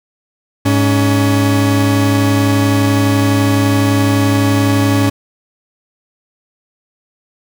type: tone pair together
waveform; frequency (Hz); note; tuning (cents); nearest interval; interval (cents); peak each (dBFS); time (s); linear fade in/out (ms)
40% pulse; 104.07 / 280.4; G#2 / C#4; +4 / +20; octave + perfect fourth; 1716; -12; 0.65-5.1; 10
effects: none